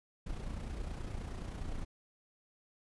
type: noise with amplitude modulation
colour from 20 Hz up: brown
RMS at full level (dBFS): -38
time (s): 0.26-1.85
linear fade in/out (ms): 10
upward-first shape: sine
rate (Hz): 29.6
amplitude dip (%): 50
effects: resampled to 24000 Hz

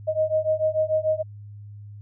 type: beating tone pair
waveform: sine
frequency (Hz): 622.3 / 629.1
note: D#5 / D#5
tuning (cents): 0 / +19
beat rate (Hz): 6.8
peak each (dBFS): -23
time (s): 0.07-1.23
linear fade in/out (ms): 20
effects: added 103 Hz sine -38 dBFS peak until 2.01 s

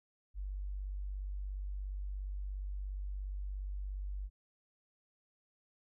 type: tone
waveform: sine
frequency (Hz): 48.54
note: G1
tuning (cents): -16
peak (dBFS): -37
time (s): 0.34-4.3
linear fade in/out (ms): 50
effects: none

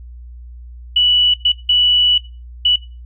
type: tone bursts at uneven times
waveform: sine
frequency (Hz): 2953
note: F#7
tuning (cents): -4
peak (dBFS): -9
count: 4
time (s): 0.96-1.34 / 1.45-1.52 / 1.69-2.18 / 2.65-2.76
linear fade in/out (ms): 5
effects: noise-tail reverb RT60 0.3 s tail -19 dB re dry + added 60 Hz sine -32 dBFS peak until 3.05 s

